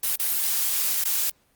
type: noise with dropouts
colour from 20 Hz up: blue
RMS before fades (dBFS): -24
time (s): 0.03-1.3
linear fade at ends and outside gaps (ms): 5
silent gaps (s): 0.16-0.195 / 1.04-1.052
effects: pink hiss -64 dBFS RMS until 1.55 s + Opus 32 kbps